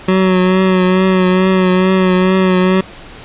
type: tone with vibrato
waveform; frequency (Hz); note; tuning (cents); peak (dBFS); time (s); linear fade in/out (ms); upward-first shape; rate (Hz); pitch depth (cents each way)
25% pulse; 185.9; F#3; +8; -5; 0.08-2.81; 5; triangle; 2.3; 33
effects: pink hiss -34 dBFS RMS until 3.24 s + resampled to 8000 Hz